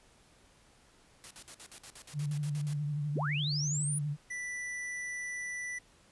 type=noise bursts; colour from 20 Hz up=white; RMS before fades=-48 dBFS; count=13; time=1.24-2.734 s; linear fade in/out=0 ms; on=66 ms; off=53 ms
type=tone with vibrato; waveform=sine; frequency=147.1 Hz; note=D3; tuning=3 cents sharp; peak=-31 dBFS; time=2.13-4.17 s; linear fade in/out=50 ms; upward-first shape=triangle; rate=12 Hz; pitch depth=58 cents each way
type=linear sweep; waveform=sine; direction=up; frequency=123.47 to 9970 Hz; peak=-33 dBFS; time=3.15-3.99 s; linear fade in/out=10 ms
type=tone; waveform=square; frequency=1975.5 Hz; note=B6; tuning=in tune; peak=-37 dBFS; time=4.3-5.79 s; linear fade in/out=10 ms
effects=pink hiss -63 dBFS RMS until 6.11 s + resampled to 24000 Hz